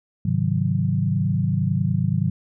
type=chord; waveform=sine; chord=Ab dominant seventh; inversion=none; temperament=equal with one note detuned; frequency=103.83 / 133.79 / 155.56 / 185 Hz; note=Ab2 / C3 / Eb3 / Gb3; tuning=0 / +39 / 0 / 0 cents; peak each=-24 dBFS; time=0.25-2.3 s; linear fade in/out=5 ms; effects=none